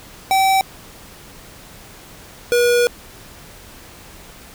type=tone pair in turn; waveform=square; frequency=770 / 482.1 Hz; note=G5 / B4; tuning=-31 / -42 cents; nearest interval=minor sixth; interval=811 cents; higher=first; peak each=-13 dBFS; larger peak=neither; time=0.31-0.61 / 2.52-2.87 s; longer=second; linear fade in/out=0 ms; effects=pink hiss -41 dBFS RMS until 4.54 s